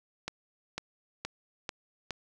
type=accelerating click train; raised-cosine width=0.2 ms; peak=-17 dBFS; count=5; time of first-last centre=0.28-2.107 s; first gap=500 ms; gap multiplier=0.94; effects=none